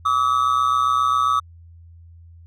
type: ring-modulated tone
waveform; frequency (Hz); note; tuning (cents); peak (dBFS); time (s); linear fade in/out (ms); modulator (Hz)
triangle; 1215; D#6; -42; -11; 0.05-1.4; 10; 63.7
effects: added 84 Hz sine -42 dBFS peak until 2.46 s